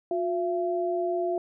sine tone pair together, 358.2 / 676.2 Hz, F4 / E5, +44 / +44 cents, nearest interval major seventh, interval 1100 cents, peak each -27 / -28 dBFS, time 0.11-1.38 s, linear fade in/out 2 ms, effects none

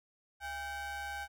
square ring-modulated tone, 370 Hz, F#4, in tune, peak -36 dBFS, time 0.4-1.28 s, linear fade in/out 50 ms, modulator 1180 Hz, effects none

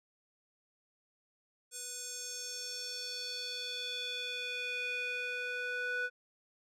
square tone with band-pass filter sweep, 493.9 Hz, B4, in tune, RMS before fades -39 dBFS, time 1.71-6.1 s, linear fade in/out 50 ms, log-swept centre 8100 to 1600 Hz, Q 3.4, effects none

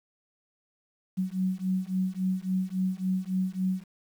sine beating tone pair, 185 / 188.6 Hz, F#3 / F#3, 0 / +33 cents, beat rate 3.6 Hz, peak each -29 dBFS, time 1.17-3.84 s, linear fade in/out 20 ms, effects 9-bit

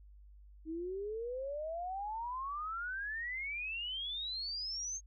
sine exponential sweep, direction up, 311.1 to 6520 Hz, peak -37 dBFS, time 0.65-5.01 s, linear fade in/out 50 ms, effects added 50 Hz sine -54 dBFS peak until 5.06 s

